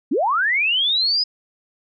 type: linear sweep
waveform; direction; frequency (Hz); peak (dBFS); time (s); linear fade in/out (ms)
sine; up; 215 to 5070; -16; 0.11-1.24; 10
effects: none